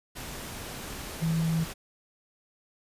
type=tone in noise; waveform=sine; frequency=162.9 Hz; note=E3; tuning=20 cents flat; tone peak=-24 dBFS; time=1.21-1.65 s; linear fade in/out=20 ms; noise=pink; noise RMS=-39 dBFS; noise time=0.15-1.74 s; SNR=+12 dB; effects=resampled to 32000 Hz